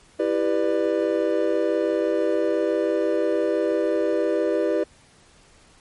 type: chord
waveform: triangle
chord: E minor seventh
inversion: none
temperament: just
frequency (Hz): 329.6 / 395.6 / 494.4 / 593.3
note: E4 / G4 / B4 / D5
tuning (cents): 0 / +16 / +2 / +18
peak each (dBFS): -23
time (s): 0.19-4.84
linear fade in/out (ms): 10
effects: pink hiss -54 dBFS RMS until 5.8 s + MP3 48 kbps